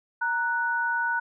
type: tone pair together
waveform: sine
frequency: 932.3 / 1479.9 Hz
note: A#5 / F#6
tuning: 0 / 0 cents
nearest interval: minor sixth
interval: 800 cents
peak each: -28 / -25 dBFS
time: 0.21-1.2 s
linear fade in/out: 10 ms
effects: none